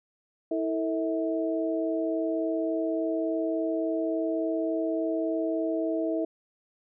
sine tone cluster, 325 / 448.5 / 646 Hz, E4 / A4 / E5, -24 / +33 / -35 cents, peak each -28 / -33 / -30 dBFS, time 0.51-6.25 s, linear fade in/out 5 ms, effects none

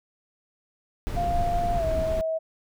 brown noise, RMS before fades -28 dBFS, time 1.07-2.21 s, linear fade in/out 0 ms
sine tone with pitch glide, 697 to 642.9 Hz, F5 to E5, -4 to -43 cents, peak -24 dBFS, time 1.16-2.39 s, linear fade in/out 20 ms, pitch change -139 cents, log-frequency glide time 1.76-1.85 s
effects none

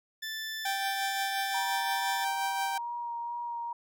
20% pulse tone, 1760 Hz, A6, in tune, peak -30 dBFS, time 0.22-2.25 s, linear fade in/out 10 ms
sawtooth tone with tremolo, 782 Hz, G5, 4 cents flat, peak -25 dBFS, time 0.65-2.78 s, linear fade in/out 5 ms, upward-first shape triangle, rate 5.7 Hz, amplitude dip 40%
sine tone with vibrato, 946 Hz, A#5, 25 cents sharp, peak -33 dBFS, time 1.54-3.73 s, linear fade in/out 5 ms, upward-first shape sine, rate 2.3 Hz, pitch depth 13 cents each way
effects none

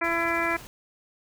harmonic tone, 335.8 Hz, E4, 32 cents sharp, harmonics 1 / 2 / 3 / 4 / 5 / 6 / 7, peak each -31 / -31 / -31 / -31 / -31 / -31 / -31 dBFS, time 0.01-0.57 s, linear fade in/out 10 ms
pink noise with tremolo, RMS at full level -43 dBFS, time 0.04-0.67 s, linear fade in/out 0 ms, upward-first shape sine, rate 13 Hz, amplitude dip 30%
effects none

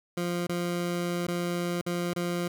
20% pulse tone with dropouts, 174.61 Hz, F3, in tune, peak -23 dBFS, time 0.17-2.48 s, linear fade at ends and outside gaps 5 ms, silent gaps 0.469-0.492 / 1.269-1.282 / 1.814-1.863 / 2.135-2.161 s, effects none

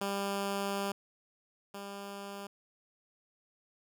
10% pulse tone pair in turn, 198.7 / 199.64 Hz, G3 / G3, +24 / +32 cents, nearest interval unison, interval 8 cents, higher second, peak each -24 / -33 dBFS, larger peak first, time 0.01-0.92 / 1.74-2.47 s, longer first, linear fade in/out 5 ms, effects none

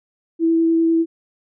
sine tone with vibrato, 329.1 Hz, E4, 3 cents flat, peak -13 dBFS, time 0.39-1.06 s, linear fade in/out 50 ms, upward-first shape sine, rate 10 Hz, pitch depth 8 cents each way, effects none

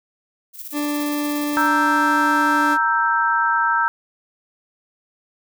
violet noise with tremolo, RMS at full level -32 dBFS, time 0.53-1.69 s, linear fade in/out 50 ms, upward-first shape square, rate 17 Hz, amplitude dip 55%
40% pulse tone, 293.7 Hz, D4, in tune, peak -20 dBFS, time 0.72-2.78 s, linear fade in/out 50 ms
sine chord, E diminished, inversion second, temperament equal, 932.3 / 1318.5 / 1568 Hz, Bb5 / E6 / G6, 0 / 0 / 0 cents, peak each -20 dBFS, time 1.57-3.88 s, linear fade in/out 0 ms
effects none

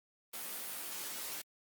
white noise with comb filter, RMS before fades -42 dBFS, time 0.33-1.42 s, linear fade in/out 10 ms, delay 17 ms, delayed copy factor +0.65, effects high-pass 200 Hz 12 dB/octave + Opus 32 kbps

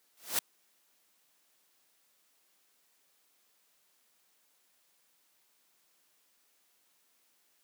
white noise with exponential growth, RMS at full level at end -26 dBFS, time 0.17-0.39 s, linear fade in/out 2 ms, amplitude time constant 47 ms, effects white hiss -71 dBFS RMS until 7.63 s + high-pass 200 Hz 12 dB/octave

